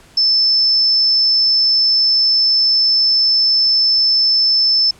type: tone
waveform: sine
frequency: 5274 Hz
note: E8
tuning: in tune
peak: -10 dBFS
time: 0.17-4.91 s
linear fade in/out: 5 ms
effects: pink hiss -46 dBFS RMS until 4.99 s + low-pass 10000 Hz 12 dB/octave